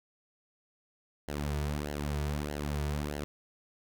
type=tone with flanger; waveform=sawtooth; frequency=73.42 Hz; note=D2; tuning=in tune; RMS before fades=-34 dBFS; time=1.28-3.24 s; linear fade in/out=0 ms; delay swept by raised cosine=0.82 to 3.82 ms; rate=1.6 Hz; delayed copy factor=-0.7; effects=none